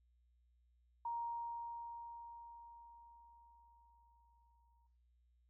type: tone with exponential decay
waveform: sine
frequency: 937 Hz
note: A#5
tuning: 9 cents sharp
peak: -38 dBFS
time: 1.05-4.87 s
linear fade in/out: 5 ms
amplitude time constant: 830 ms
effects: noise-tail reverb RT60 0.8 s tail -17 dB re dry + added 60 Hz sine -70 dBFS peak until 5.49 s